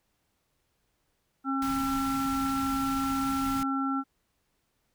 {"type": "harmonic tone", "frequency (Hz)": 270, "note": "C#4", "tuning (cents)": -45, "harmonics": [1, 3, 5], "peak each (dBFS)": [-28, -37, -31], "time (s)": [1.44, 4.04], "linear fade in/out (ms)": 50}
{"type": "band-stop noise", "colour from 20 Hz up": "pink", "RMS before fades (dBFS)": -39, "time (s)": [1.62, 3.63], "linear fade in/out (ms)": 0, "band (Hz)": [290, 880], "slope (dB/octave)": 96}
{"effects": ["pink hiss -75 dBFS RMS until 4.94 s"]}